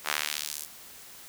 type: tone with high-pass filter sweep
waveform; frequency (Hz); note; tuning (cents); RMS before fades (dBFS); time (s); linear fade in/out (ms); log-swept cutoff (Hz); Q
sawtooth; 74.8; D2; +32; -33; 0.04-0.68; 50; 1100 to 9600; 0.89
effects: white hiss -48 dBFS RMS until 1.28 s